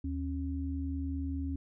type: tone pair together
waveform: sine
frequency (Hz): 77.78 / 272.5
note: D#2 / C#4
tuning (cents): 0 / -29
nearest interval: octave + minor seventh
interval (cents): 2171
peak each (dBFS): -34 / -36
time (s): 0.04-1.56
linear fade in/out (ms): 5
effects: none